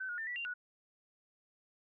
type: tone with pitch steps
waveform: sine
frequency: 1526 / 1439 / 1792 / 1951 / 2776 / 1467 Hz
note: G6 / F#6 / A6 / B6 / F7 / F#6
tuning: -47 / -49 / +31 / -22 / -11 / -15 cents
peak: -37 dBFS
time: 0-0.54 s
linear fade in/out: 10 ms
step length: 90 ms
effects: none